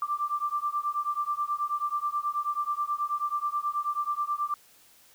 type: beating tone pair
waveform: sine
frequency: 1174.7 / 1184 Hz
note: D6 / D6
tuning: 0 / +14 cents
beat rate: 9.3 Hz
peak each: -30 dBFS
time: 0.02-4.54 s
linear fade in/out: 2 ms
effects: white hiss -58 dBFS RMS until 5.14 s